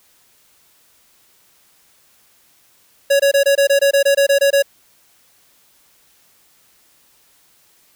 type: tone bursts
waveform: square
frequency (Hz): 558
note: C#5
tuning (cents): +11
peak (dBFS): -11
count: 13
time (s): 3.1-4.625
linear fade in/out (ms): 10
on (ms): 97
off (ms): 22
effects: white hiss -55 dBFS RMS until 7.95 s

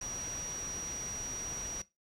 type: tone in noise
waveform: sine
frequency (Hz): 5770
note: F#8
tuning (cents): -44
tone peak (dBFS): -37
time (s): 0.01-1.82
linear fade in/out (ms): 5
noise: pink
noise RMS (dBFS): -45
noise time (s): 0.01-1.82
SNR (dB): +5
effects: noise-tail reverb RT60 0.2 s tail -18 dB re dry + low-pass 10000 Hz 12 dB/octave

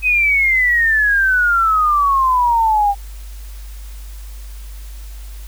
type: exponential sweep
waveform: sine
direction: down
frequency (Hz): 2545 to 793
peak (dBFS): -11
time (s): 0.02-2.95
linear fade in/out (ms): 50
effects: added 50 Hz sine -29 dBFS peak until 5.47 s + white hiss -44 dBFS RMS until 5.47 s

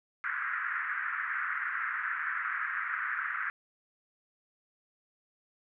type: band-pass noise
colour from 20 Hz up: pink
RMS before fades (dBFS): -34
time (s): 0.24-3.5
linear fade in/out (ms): 0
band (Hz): 1300 to 1900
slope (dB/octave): 48
effects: none

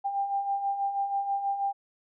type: beating tone pair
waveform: sine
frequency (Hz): 790 / 796.2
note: G5 / G5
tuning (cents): +13 / +27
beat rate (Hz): 6.2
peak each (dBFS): -35 / -27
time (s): 0.04-1.73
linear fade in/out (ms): 20
effects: none

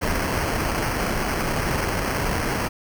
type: noise with sample-and-hold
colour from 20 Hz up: pink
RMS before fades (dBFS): -24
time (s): 0.01-2.69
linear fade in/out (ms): 20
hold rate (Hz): 3675
effects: none

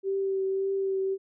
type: tone with vibrato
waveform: sine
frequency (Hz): 387.1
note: G4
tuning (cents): -22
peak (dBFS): -25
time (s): 0.03-1.18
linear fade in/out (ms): 50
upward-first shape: triangle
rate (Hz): 1.8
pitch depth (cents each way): 19
effects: none

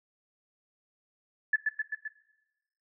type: tone with echo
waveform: sine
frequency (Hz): 1729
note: A6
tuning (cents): -31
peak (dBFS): -20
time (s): 1.53-1.56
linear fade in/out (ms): 5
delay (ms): 130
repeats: 4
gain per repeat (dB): -3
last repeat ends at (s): 2.08
effects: noise-tail reverb RT60 1.0 s tail -18 dB re dry

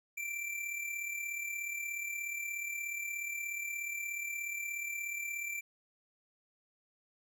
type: tone with amplitude modulation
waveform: square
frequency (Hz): 2349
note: D7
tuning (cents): 0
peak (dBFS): -35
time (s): 0.17-5.61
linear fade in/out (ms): 10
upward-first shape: sine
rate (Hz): 36.8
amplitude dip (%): 50
effects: 12-bit

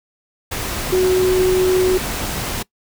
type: tone in noise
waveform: sine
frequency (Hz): 370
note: F#4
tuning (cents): 0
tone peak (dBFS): -12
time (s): 0.92-1.98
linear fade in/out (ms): 10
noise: pink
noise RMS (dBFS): -24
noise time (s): 0.51-2.63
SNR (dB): +9
effects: noise-tail reverb RT60 0.1 s tail -22 dB re dry

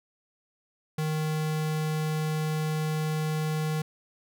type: tone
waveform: square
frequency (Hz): 155.3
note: D#3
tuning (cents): -3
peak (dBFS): -27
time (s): 0.98-3.82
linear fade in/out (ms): 5
effects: none

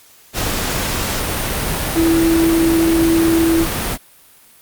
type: tone in noise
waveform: sine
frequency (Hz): 329.6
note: E4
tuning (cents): 0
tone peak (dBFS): -11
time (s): 1.94-3.67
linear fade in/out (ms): 50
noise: pink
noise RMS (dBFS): -20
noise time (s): 0.33-3.98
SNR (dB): +6
effects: white hiss -47 dBFS RMS until 4.61 s + Opus 48 kbps

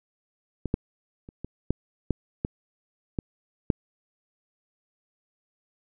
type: clicks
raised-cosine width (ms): 3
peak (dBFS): -16 / -10 / -30 / -21 / -10 / -10 / -13 / -14 / -7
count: 9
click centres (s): 0.657 / 0.741 / 1.289 / 1.446 / 1.706 / 2.107 / 2.449 / 3.188 / 3.702
effects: none

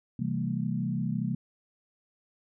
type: chord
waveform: sine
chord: C dominant seventh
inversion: none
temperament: equal with one note detuned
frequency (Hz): 130.81 / 164.81 / 196 / 227.9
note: C3 / E3 / G3 / Bb3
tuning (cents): 0 / 0 / 0 / -39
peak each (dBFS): -33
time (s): 0.19-1.35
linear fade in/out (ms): 5
effects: none

